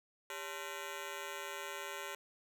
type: ring-modulated tone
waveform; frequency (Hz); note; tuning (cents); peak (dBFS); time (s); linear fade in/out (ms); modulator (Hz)
10% pulse; 482.6; B4; -40; -30; 0.3-2.15; 2; 81.4
effects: none